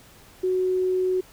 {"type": "tone", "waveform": "sine", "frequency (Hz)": 370, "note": "F#4", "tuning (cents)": 0, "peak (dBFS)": -20, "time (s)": [0.43, 1.21], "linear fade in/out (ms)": 10, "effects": ["pink hiss -51 dBFS RMS until 1.32 s"]}